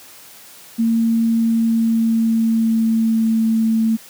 sine tone with pitch glide, 228 to 223.6 Hz, A#3 to A3, -38 to +28 cents, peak -13 dBFS, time 0.78-3.97 s, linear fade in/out 20 ms, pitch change -34 cents, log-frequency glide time 1.39-3.45 s, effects white hiss -42 dBFS RMS until 4.09 s + high-pass 100 Hz 12 dB/octave

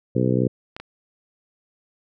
harmonic tone, 63 Hz, B1, 35 cents sharp, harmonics 2 / 3 / 4 / 5 / 6 / 7 / 8, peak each -22 / -24 / -25 / -26 / -27 / -27 / -28 dBFS, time 0.15-0.48 s, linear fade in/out 10 ms
clicks, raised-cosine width 0.3 ms, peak -19 dBFS, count 2, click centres 0.765 / 0.8 s
effects none

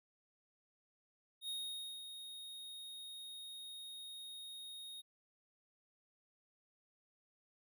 square tone with ADSR envelope, 3729 Hz, A#7, in tune, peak -40 dBFS, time 1.41-5.02 s, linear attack 76 ms, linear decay 530 ms, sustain -8 dB, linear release 21 ms, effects none

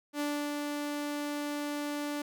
sawtooth tone with ADSR envelope, 292.4 Hz, D4, 7 cents flat, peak -26 dBFS, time 0.13-2.22 s, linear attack 73 ms, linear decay 310 ms, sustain -3 dB, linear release 5 ms, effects none

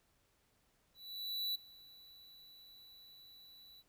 square tone with ADSR envelope, 3951 Hz, B7, in tune, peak -35 dBFS, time 0.94-3.83 s, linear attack 610 ms, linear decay 10 ms, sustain -22 dB, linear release 36 ms, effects pink hiss -75 dBFS RMS until 3.88 s

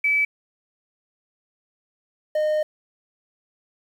sine / triangle tone pair in turn, 2300 / 612.7 Hz, D7 / D#5, -37 / -27 cents, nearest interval octave + major seventh, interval 2290 cents, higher first, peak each -17 dBFS, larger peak neither, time 0.04-0.25 / 2.35-2.63 s, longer second, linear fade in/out 5 ms, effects 8-bit

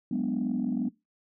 sine chord, G# half-diminished seventh, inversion third, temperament equal, 185 / 207.7 / 246.9 / 293.7 Hz, F#3 / G#3 / B3 / D4, 0 / 0 / 0 / 0 cents, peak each -33 / -31 / -28 / -33 dBFS, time 0.11-0.89 s, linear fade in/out 5 ms, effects noise-tail reverb RT60 0.2 s tail -19 dB re dry + tanh soft clip ceiling -20 dBFS

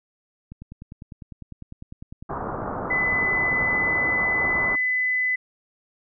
click train, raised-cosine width 5 ms, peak -26 dBFS, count 33, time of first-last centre 0.52-3.73 s, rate 9.97 Hz
white low-pass noise, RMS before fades -30 dBFS, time 2.29-4.76 s, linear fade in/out 10 ms, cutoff 1300 Hz, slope 48 dB/octave
sine tone, 2008 Hz, B6, 28 cents sharp, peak -20 dBFS, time 2.9-5.36 s, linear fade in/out 10 ms
effects none

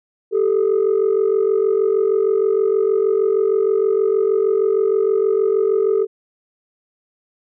sine tone pair together, 392 / 438.4 Hz, G4 / A4, 0 / -6 cents, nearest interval major second, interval 194 cents, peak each -15 dBFS, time 0.31-6.07 s, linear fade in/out 50 ms, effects tanh soft clip ceiling -10 dBFS

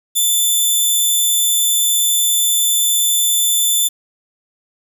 10% pulse tone, 3521 Hz, A7, in tune, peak -5 dBFS, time 0.15-3.89 s, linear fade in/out 20 ms, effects 7-bit

